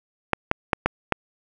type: clicks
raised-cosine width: 0.5 ms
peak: -3 dBFS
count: 5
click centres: 0.333 / 0.514 / 0.732 / 0.86 / 1.123 s
effects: none